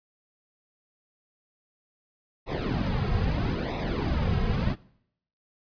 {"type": "noise with flanger", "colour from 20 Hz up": "brown", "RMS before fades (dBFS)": -27, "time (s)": [2.46, 4.76], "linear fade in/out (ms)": 50, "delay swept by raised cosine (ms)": [0.65, 3.45], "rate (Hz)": 0.77, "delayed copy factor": -0.8, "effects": ["noise-tail reverb RT60 0.7 s tail -21 dB re dry", "resampled to 11025 Hz"]}